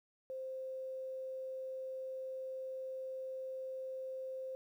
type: tone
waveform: sine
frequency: 523.3 Hz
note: C5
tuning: in tune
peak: -40 dBFS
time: 0.3-4.55 s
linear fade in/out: 0 ms
effects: 12-bit